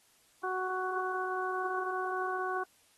harmonic tone, 371.6 Hz, F#4, 7 cents sharp, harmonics 1 / 2 / 3 / 4, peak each -36 / -37 / -36 / -38 dBFS, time 0.43-2.64 s, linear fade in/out 10 ms, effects white hiss -66 dBFS RMS until 2.97 s + AAC 32 kbps

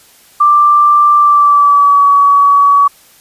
sine tone with pitch glide, 1179 to 1133.6 Hz, D6 to C#6, +6 to +38 cents, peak -4 dBFS, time 0.4-2.88 s, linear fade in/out 10 ms, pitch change -68 cents, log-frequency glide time 1.16-2.06 s, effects white hiss -44 dBFS RMS until 3.2 s + resampled to 32000 Hz

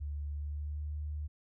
sine tone with pitch glide, 72.9 to 75.04 Hz, D2 to D2, -12 to +38 cents, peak -35 dBFS, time 0-1.28 s, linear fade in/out 20 ms, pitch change +50 cents, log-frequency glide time 0.3-0.96 s, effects none

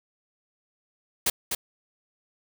white noise with echo, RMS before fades -23 dBFS, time 1.26-1.3 s, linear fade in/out 5 ms, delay 250 ms, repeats 1, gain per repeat -5 dB, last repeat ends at 1.55 s, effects none

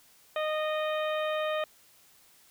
harmonic tone, 617 Hz, D#5, 15 cents flat, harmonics 1 / 2 / 3 / 4 / 5 / 6, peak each -29 / -35 / -39 / -41 / -43 / -45 dBFS, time 0.36-1.64 s, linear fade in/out 2 ms, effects white hiss -60 dBFS RMS until 2.5 s

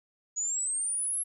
sine exponential sweep, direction up, 6770 to 11240 Hz, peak -28 dBFS, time 0.36-1.24 s, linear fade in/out 20 ms, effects none

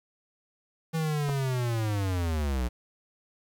square linear sweep, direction down, 163.7 to 58.27 Hz, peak -27 dBFS, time 0.93-2.69 s, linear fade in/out 20 ms
clicks, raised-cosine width 1 ms, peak -23 dBFS, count 2, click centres 1.289 / 1.297 s
effects 9-bit

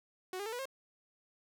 sawtooth tone with pitch steps, 370 / 405.8 / 445.1 / 488.2 / 535.5 Hz, F#4 / G#4 / A4 / B4 / C5, 0 / -40 / +20 / -20 / +40 cents, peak -34 dBFS, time 0.33-0.655 s, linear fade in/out 2 ms, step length 65 ms, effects none

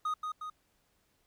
triangle tone with echo, 1244.5 Hz, D#6, in tune, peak -28 dBFS, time 0.05-0.14 s, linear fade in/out 5 ms, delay 180 ms, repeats 2, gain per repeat -4 dB, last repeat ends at 0.5 s, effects pink hiss -73 dBFS RMS until 1.26 s

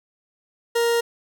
40% pulse tone, 468.3 Hz, A#4, 8 cents sharp, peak -17 dBFS, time 0.75-1.01 s, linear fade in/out 10 ms, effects none

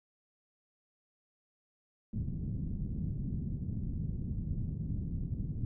white low-pass noise, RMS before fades -36 dBFS, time 2.13-5.65 s, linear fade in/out 2 ms, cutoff 190 Hz, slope 24 dB/octave, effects none

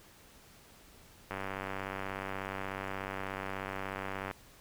click train, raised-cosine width 0.5 ms, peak -22 dBFS, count 291, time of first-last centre 1.31-4.312 s, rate 96.6 Hz, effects pink hiss -58 dBFS RMS until 4.6 s

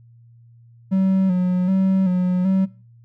triangle tone with vibrato, 185.9 Hz, F#3, 8 cents sharp, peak -13 dBFS, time 0.91-2.66 s, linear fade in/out 20 ms, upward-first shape square, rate 1.3 Hz, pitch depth 43 cents each way, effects noise-tail reverb RT60 0.4 s tail -21 dB re dry + added 117 Hz sine -46 dBFS peak until 3.04 s

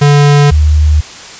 square / sine tone pair in turn, 144.7 / 75.82 Hz, D3 / D#2, -25 / -44 cents, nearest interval major seventh, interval 1119 cents, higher first, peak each -4 dBFS, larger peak neither, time 0.01-0.51 / 0.51-1.01 s, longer neither, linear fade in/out 10 ms, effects white hiss -29 dBFS RMS until 1.39 s + resampled to 16000 Hz

